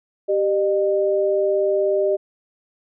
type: tone pair together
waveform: sine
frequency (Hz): 391.1 / 607.4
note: G4 / D#5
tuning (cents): -4 / -42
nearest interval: minor sixth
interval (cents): 762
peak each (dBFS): -19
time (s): 0.28-2.17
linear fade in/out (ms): 20
effects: none